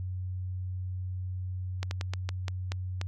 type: slowing click train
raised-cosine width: 0.2 ms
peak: -17 dBFS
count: 8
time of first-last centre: 1.83-3.014 s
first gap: 81 ms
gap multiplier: 1.24
effects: added 92 Hz sine -32 dBFS peak until 3.07 s